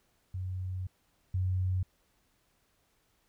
sine tone pair in turn, 92.5 / 92.5 Hz, F#2 / F#2, 0 / 0 cents, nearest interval unison, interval 0 cents, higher neither, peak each -33 / -27 dBFS, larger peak second, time 0.34-0.87 / 1.34-1.83 s, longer first, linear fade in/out 5 ms, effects pink hiss -72 dBFS RMS until 3.28 s

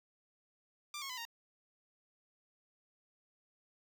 10% pulse tone with pitch steps, 1185 / 1092.9 / 1008 / 929.7 Hz, D6 / C#6 / B5 / A#5, +15 / -25 / +35 / -5 cents, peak -33 dBFS, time 0.94-1.252 s, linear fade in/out 2 ms, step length 78 ms, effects none

